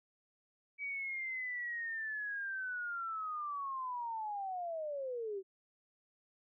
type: linear sweep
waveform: sine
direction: down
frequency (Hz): 2285 to 372.6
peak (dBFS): -37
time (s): 0.78-5.43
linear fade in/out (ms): 50
effects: none